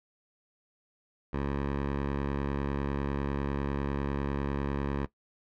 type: tone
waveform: 10% pulse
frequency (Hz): 70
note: C#2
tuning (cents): +18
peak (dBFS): -21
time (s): 1.33-5.06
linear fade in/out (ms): 5
effects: noise-tail reverb RT60 0.1 s tail -17 dB re dry + low-pass 2000 Hz 12 dB/octave